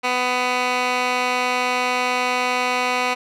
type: tone with band-pass filter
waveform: 15% pulse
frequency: 249.5 Hz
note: B3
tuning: 18 cents sharp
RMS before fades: -21 dBFS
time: 0.03-3.15 s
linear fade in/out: 20 ms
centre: 2000 Hz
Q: 0.95
effects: none